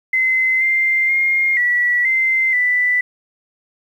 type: tone with pitch steps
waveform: sine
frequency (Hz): 2054 / 2093 / 2128 / 1947 / 2076 / 1983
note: C7 / C7 / C7 / B6 / C7 / B6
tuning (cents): -33 / 0 / +29 / -25 / -14 / +7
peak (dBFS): -13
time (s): 0.13-3.01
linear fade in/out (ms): 5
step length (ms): 480
effects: 8-bit